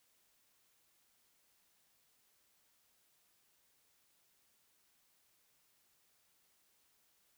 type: silence
effects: white hiss -74 dBFS RMS until 7.37 s